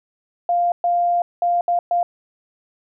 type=tone bursts at uneven times; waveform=sine; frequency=698.5 Hz; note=F5; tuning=in tune; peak=-15 dBFS; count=5; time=0.49-0.72 / 0.84-1.22 / 1.42-1.61 / 1.68-1.79 / 1.91-2.03 s; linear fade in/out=2 ms; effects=none